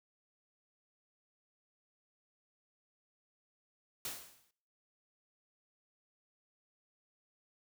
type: noise with exponential decay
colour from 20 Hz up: white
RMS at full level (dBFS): -38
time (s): 4.05-4.51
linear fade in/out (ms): 2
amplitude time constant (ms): 100
effects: noise-tail reverb RT60 0.7 s tail -24 dB re dry